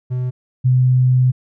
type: tone pair in turn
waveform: triangle / sine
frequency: 125.9 / 127.36 Hz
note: B2 / C3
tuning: +34 / -46 cents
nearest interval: unison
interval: 20 cents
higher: second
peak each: -16 / -10 dBFS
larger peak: second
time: 0.1-0.31 / 0.64-1.32 s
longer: second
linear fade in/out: 20 ms
effects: none